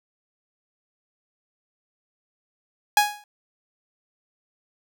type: tone with exponential decay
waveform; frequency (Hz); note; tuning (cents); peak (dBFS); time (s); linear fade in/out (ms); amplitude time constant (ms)
sawtooth; 830.6; G#5; 0; -8; 2.97-3.24; 2; 57
effects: none